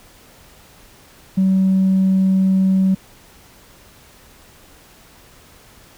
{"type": "tone with tanh clipping", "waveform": "triangle", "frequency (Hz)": 190, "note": "F#3", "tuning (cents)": 46, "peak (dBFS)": -12, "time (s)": [1.37, 2.95], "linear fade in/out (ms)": 10, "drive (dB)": 5, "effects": ["pink hiss -47 dBFS RMS until 5.97 s"]}